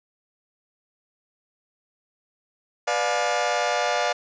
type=chord; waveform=sawtooth; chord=B diminished seventh; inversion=none; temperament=just; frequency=493.9 / 592.7 / 711.2 / 853.4 Hz; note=B4 / D5 / F5 / Ab5; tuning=0 / +16 / +31 / +47 cents; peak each=-26 / -22 / -21 / -26 dBFS; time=2.87-4.13 s; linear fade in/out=10 ms; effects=resampled to 16000 Hz + 8-bit